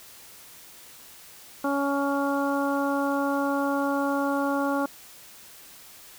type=harmonic tone; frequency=280 Hz; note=C#4; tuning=18 cents sharp; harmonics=1 / 2 / 3 / 4 / 5; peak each=-26 / -29 / -31 / -32 / -33 dBFS; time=1.64-4.86 s; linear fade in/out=5 ms; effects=white hiss -48 dBFS RMS until 6.18 s